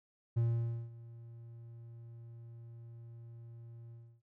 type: tone with ADSR envelope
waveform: triangle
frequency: 116.54 Hz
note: A#2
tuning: in tune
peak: -25 dBFS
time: 0.36-4.22 s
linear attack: 15 ms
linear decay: 520 ms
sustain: -21 dB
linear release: 300 ms
effects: none